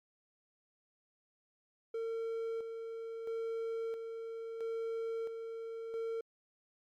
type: tone with tremolo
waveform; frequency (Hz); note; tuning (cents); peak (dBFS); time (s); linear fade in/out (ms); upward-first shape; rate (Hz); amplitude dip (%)
triangle; 454.4; A#4; -44; -33; 1.94-6.21; 5; square; 0.75; 45
effects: MP3 96 kbps